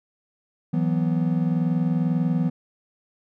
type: chord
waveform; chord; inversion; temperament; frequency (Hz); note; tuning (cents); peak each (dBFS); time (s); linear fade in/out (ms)
triangle; E suspended second; none; equal; 164.81 / 185 / 246.9; E3 / F#3 / B3; 0 / 0 / 0; -20 / -24 / -24; 0.73-2.5; 10
effects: none